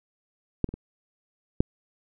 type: clicks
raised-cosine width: 3 ms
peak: -9 / -25 / -22 / -6 dBFS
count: 4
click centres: 0.643 / 0.69 / 0.74 / 1.605 s
effects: none